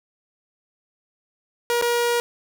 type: tone with dropouts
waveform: sawtooth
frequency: 476.5 Hz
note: A#4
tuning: 38 cents sharp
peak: -15 dBFS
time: 1.7-2.2 s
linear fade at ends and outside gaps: 0 ms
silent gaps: 1.814-1.823 s
effects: none